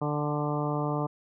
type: harmonic tone with a mistuned harmonic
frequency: 148.1 Hz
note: D3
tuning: 15 cents sharp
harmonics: 1 / 2 / 3 / 4 / 5 / 6 / 7 / 8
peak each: -30 / -33 / -35 / -36 / -37 / -38 / -38 / -39 dBFS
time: 0.01-1.07 s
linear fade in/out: 10 ms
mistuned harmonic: 6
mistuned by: -16 cents
effects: none